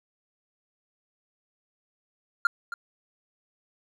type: tone with echo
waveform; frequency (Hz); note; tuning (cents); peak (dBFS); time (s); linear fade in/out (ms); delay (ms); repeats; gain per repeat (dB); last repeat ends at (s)
triangle; 1396.9; F6; 0; -15; 2.45-2.47; 2; 270; 1; -14; 2.74
effects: tanh soft clip ceiling -11 dBFS

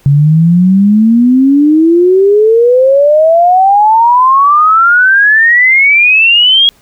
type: exponential sweep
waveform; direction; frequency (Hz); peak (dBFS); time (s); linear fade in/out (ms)
sine; up; 138.2 to 3322; -3; 0.06-6.69; 0
effects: pink hiss -47 dBFS RMS until 6.81 s

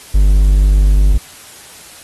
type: tone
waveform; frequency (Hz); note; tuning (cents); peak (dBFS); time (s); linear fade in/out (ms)
triangle; 49.52; G1; +18; -4; 0.14-1.18; 10
effects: white hiss -37 dBFS RMS until 2.03 s + AAC 32 kbps

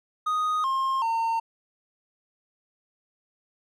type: tone with pitch steps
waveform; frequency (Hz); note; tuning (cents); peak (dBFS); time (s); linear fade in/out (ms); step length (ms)
triangle; 1244.5 / 1064.8 / 911; D#6 / C6 / A#5; 0 / +30 / -40; -21; 0.26-1.4; 10; 380
effects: none

